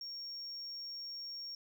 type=tone; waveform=sine; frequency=5540 Hz; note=F8; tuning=15 cents flat; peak=-40 dBFS; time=0.01-1.55 s; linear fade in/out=2 ms; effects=tanh soft clip ceiling -39 dBFS + 12-bit